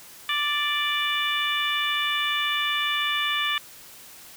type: harmonic tone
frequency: 587.3 Hz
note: D5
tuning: in tune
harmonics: 2 / 3 / 4 / 5 / 6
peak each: -29 / -29 / -29 / -29 / -29 dBFS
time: 0.29-3.58 s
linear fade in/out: 2 ms
effects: white hiss -46 dBFS RMS until 4.36 s